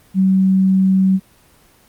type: tone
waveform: sine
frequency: 190 Hz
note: F#3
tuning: 46 cents sharp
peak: -10 dBFS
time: 0.14-1.2 s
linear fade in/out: 50 ms
effects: pink hiss -51 dBFS RMS until 1.88 s + Opus 24 kbps